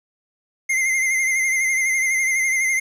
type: tone with vibrato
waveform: square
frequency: 2093 Hz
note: C7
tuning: in tune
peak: -18 dBFS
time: 0.69-2.8 s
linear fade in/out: 10 ms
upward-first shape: sine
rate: 12 Hz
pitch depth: 43 cents each way
effects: low-pass 12000 Hz 12 dB/octave + 9-bit